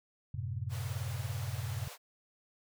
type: chord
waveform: sine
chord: F# diminished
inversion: none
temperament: equal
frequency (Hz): 92.5 / 110 / 130.81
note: F#2 / A2 / C3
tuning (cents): 0 / 0 / 0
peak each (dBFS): -39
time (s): 0.34-1.88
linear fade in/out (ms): 5
type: high-pass noise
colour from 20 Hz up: pink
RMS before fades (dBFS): -48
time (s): 0.69-1.98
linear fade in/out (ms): 50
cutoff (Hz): 460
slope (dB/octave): 48
effects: none